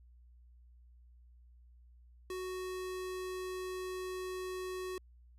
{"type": "tone", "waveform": "square", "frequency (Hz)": 370, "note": "F#4", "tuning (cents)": 0, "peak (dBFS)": -39, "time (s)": [2.3, 4.98], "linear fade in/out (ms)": 2, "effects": ["added 60 Hz sine -57 dBFS peak until 5.38 s", "resampled to 32000 Hz"]}